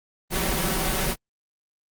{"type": "noise with comb filter", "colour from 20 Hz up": "pink", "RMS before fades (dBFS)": -24, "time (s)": [0.3, 1.16], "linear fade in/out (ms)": 50, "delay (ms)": 5.3, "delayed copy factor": 0.9, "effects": ["Opus 24 kbps"]}